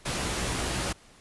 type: noise with comb filter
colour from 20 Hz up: pink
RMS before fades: -30 dBFS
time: 0.05-0.93 s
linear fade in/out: 10 ms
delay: 16 ms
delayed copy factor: +0.5
effects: pink hiss -55 dBFS RMS until 1.2 s + resampled to 24000 Hz